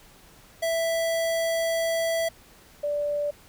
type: tone pair in turn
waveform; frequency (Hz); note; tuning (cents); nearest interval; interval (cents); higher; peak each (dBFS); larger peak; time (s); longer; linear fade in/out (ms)
square / sine; 660 / 584.8; E5 / D5; +2 / -7; major second; 209; first; -24; neither; 0.62-2.29 / 2.83-3.31; first; 10
effects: pink hiss -53 dBFS RMS until 3.48 s